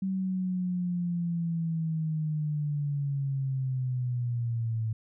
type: linear sweep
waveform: sine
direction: down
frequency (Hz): 191.8 to 110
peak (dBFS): -27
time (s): 0.02-4.93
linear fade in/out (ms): 5
effects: none